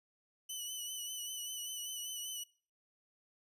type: tone with vibrato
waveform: 15% pulse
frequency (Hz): 2982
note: F#7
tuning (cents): +13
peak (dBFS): -33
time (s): 0.49-2.44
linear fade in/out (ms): 10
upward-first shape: sine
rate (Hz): 5.1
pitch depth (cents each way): 38
effects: noise-tail reverb RT60 0.4 s tail -22 dB re dry + resampled to 32000 Hz